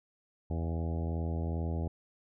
harmonic tone with a mistuned harmonic, 82.41 Hz, E2, in tune, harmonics 1 / 2 / 3 / 4 / 5 / 6 / 7 / 8 / 9 / 10, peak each -32 / -38 / -42 / -44 / -46 / -48 / -49 / -50 / -51 / -52 dBFS, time 0.5-1.88 s, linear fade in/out 5 ms, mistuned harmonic 9, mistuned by -25 cents, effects none

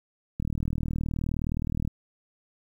click train, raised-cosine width 5 ms, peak -17 dBFS, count 59, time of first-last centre 0.4-1.876 s, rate 39.3 Hz, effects 9-bit

